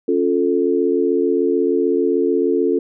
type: chord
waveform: sine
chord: Db augmented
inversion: none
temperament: equal with one note detuned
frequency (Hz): 277.2 / 353.3 / 440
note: Db4 / F4 / A4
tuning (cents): 0 / +20 / 0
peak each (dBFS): -20 / -18 / -18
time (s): 0.08-2.79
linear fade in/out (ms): 5
effects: none